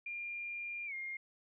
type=tone with pitch glide; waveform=sine; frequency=2400 to 2126 Hz; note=D7 to C7; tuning=+37 to +27 cents; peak=-39 dBFS; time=0.06-1.17 s; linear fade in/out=5 ms; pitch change=-210 cents; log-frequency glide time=0.86-0.94 s; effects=none